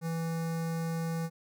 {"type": "tone with notch filter", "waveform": "square", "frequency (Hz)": 164.81, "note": "E3", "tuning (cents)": 0, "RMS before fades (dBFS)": -33, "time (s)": [0.01, 1.3], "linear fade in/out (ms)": 50, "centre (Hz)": 3100, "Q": 1.2, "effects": []}